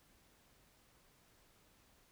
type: silence
effects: pink hiss -69 dBFS RMS until 2.11 s